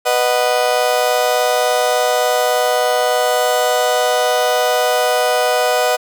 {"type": "chord", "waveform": "35% pulse", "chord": "B major", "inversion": "none", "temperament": "just", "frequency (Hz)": [493.9, 617.4, 740.8], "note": ["B4", "D#5", "F#5"], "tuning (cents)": [0, -14, 2], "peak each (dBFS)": -16, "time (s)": [0.05, 5.97], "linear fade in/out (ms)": 20, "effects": []}